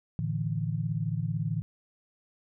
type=chord; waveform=sine; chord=A suspended fourth; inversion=none; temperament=equal with one note detuned; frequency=111.28 / 146.83 / 164.81 Hz; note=A2 / D3 / E3; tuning=+20 / 0 / 0 cents; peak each=-32 dBFS; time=0.19-1.62 s; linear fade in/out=0 ms; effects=none